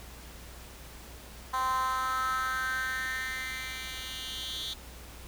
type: tone with high-pass filter sweep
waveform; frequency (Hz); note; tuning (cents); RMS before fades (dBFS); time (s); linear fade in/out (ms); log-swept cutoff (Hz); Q
10% pulse; 259.3; C4; -15; -33; 1.53-4.74; 10; 950 to 3500; 5.7
effects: added 60 Hz sine -48 dBFS peak until 5.27 s + pink hiss -49 dBFS RMS until 5.27 s